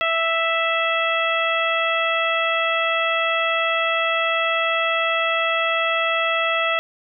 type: harmonic tone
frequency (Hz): 659.3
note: E5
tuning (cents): 0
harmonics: 1 / 2 / 3 / 4 / 5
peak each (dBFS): -24 / -23 / -25 / -24 / -28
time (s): 0.01-6.79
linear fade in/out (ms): 0
effects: none